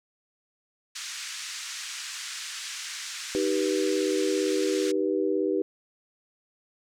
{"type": "band-pass noise", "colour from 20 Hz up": "white", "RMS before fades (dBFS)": -37, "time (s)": [0.95, 4.92], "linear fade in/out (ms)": 10, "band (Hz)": [1400, 7400], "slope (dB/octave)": 24}
{"type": "chord", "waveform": "sine", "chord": "Eb augmented", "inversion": "none", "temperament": "just", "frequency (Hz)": [311.1, 388.9, 486.1], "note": ["Eb4", "G4", "B4"], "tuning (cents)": [0, -14, -28], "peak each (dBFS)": [-28, -26, -29], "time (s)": [3.35, 5.62], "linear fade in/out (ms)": 0}
{"effects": []}